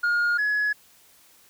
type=tone pair in turn; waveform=sine; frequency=1424 / 1689.3 Hz; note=F6 / G#6; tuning=+33 / +29 cents; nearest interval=minor third; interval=296 cents; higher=second; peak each=-17 / -19 dBFS; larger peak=first; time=0.03-0.38 / 0.38-0.73 s; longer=neither; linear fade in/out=10 ms; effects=tanh soft clip ceiling -19 dBFS + white hiss -56 dBFS RMS until 1.49 s